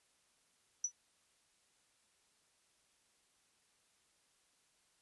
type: tone with exponential decay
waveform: sine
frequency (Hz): 5920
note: F#8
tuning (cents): 0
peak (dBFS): -29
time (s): 0.84-0.92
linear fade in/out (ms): 5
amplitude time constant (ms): 17
effects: white hiss -74 dBFS RMS until 5.01 s + resampled to 24000 Hz